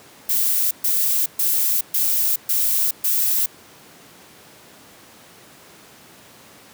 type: noise bursts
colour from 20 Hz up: violet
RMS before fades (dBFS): -19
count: 6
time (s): 0.29-3.46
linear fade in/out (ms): 5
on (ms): 420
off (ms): 130
effects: pink hiss -46 dBFS RMS until 6.73 s + high-pass 150 Hz 12 dB/octave